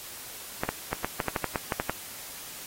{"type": "clicks", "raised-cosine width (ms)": 0.5, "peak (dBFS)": -12, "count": 12, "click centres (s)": [0.635, 0.69, 0.93, 1.046, 1.202, 1.283, 1.362, 1.443, 1.558, 1.722, 1.799, 1.896], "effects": ["white hiss -42 dBFS RMS until 2.66 s", "AAC 48 kbps"]}